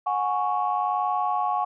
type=chord; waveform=sine; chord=F# suspended second; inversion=none; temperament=equal with one note detuned; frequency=729.4 / 830.6 / 1108.7 Hz; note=F#5 / G#5 / C#6; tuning=-25 / 0 / 0 cents; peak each=-26 dBFS; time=0.06-1.65 s; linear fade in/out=10 ms; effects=tanh soft clip ceiling -13 dBFS